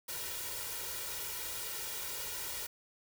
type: noise with comb filter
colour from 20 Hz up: white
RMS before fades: -40 dBFS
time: 0.08-2.67 s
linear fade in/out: 10 ms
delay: 2.1 ms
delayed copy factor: +0.75
effects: none